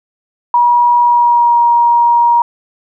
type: tone with pitch glide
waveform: sine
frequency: 961 to 946.7 Hz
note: B5 to A#5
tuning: -48 to +26 cents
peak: -6 dBFS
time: 0.54-2.42 s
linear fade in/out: 2 ms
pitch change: -26 cents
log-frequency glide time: 1-1.63 s
effects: none